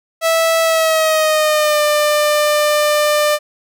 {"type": "tone with pitch glide", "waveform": "sawtooth", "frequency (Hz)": [655, 597.2], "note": ["E5", "D5"], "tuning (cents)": [-11, 29], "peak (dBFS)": -8, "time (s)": [0.21, 3.39], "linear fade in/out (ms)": 50, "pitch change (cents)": -160, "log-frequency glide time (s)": [0.62, 1.82], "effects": []}